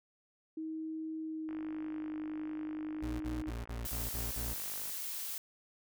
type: tone with pitch glide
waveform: sine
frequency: 317.3 to 309.3 Hz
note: D#4 to D#4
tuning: +34 to -10 cents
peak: -37 dBFS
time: 0.57-3.5 s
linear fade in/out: 5 ms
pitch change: -44 cents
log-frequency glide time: 1.18-2.1 s
type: click train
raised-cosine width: 0.5 ms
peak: -36 dBFS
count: 174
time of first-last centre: 1.49-4.896 s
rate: 50.8 Hz
type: tone bursts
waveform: 35% pulse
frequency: 58.27 Hz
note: A#1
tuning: in tune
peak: -36 dBFS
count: 7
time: 3.02-4.538 s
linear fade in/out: 10 ms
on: 180 ms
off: 43 ms
type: noise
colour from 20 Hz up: blue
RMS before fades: -40 dBFS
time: 3.85-5.38 s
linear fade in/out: 2 ms
effects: none